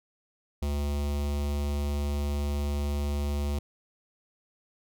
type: tone with notch filter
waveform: square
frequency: 72.2 Hz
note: D2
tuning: 29 cents flat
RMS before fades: -29 dBFS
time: 0.62-3.59 s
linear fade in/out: 5 ms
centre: 1600 Hz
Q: 1.4
effects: none